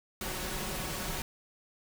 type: noise with comb filter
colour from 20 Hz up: pink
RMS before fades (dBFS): -36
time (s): 0.21-1.22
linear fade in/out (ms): 2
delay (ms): 5.4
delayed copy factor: +0.55
effects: none